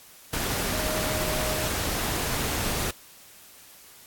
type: tone in noise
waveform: sine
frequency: 622.3 Hz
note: D#5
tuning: in tune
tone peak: -32 dBFS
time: 0.73-1.68 s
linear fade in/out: 5 ms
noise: pink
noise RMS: -28 dBFS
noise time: 0.33-2.91 s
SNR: -7 dB
effects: white hiss -50 dBFS RMS until 4.06 s + AAC 64 kbps